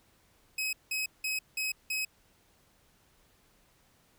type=tone bursts; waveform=sawtooth; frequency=2546 Hz; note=D#7; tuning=39 cents sharp; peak=-27 dBFS; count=5; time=0.58-2.05 s; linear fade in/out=5 ms; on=150 ms; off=180 ms; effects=pink hiss -66 dBFS RMS until 4.18 s